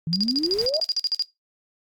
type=exponential sweep; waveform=sine; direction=up; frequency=155.56 to 659.3 Hz; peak=-23 dBFS; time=0.07-0.8 s; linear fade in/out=2 ms
type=tone bursts; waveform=sine; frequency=4838 Hz; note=D#8; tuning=49 cents flat; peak=-19 dBFS; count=15; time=0.13-1.223 s; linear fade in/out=0 ms; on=29 ms; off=47 ms
type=noise with exponential growth; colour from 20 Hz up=pink; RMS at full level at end=-37 dBFS; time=0.15-0.66 s; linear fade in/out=5 ms; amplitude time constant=110 ms
effects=noise-tail reverb RT60 0.2 s tail -20 dB re dry + AAC 64 kbps